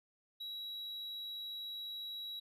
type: tone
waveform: triangle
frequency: 3882 Hz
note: B7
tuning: 31 cents flat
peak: -40 dBFS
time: 0.4-2.4 s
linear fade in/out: 10 ms
effects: resampled to 32000 Hz